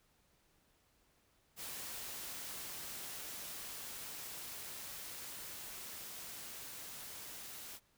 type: noise with level ramp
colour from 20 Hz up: white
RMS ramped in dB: -45 to -49 dBFS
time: 1.56-7.8 s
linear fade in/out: 50 ms
effects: pink hiss -73 dBFS RMS until 7.97 s